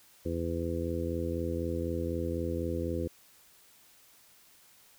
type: harmonic tone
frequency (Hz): 84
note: E2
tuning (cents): +33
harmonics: 1 / 2 / 3 / 4 / 5 / 6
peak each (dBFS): -35 / -40 / -38 / -36 / -40 / -37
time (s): 0.25-3.08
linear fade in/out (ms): 10
effects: white hiss -60 dBFS RMS until 4.98 s